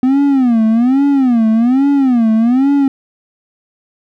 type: tone with vibrato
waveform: triangle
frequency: 249.7 Hz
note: B3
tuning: 19 cents sharp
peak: -6 dBFS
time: 0.03-2.88 s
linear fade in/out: 2 ms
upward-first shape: sine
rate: 1.2 Hz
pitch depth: 220 cents each way
effects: none